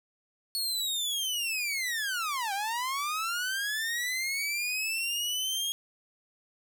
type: linear two-way sweep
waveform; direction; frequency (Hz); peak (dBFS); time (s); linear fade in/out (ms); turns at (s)
sawtooth; down then up; 4399 to 770 to 3277; -26; 0.55-5.72; 0; 2.53
effects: none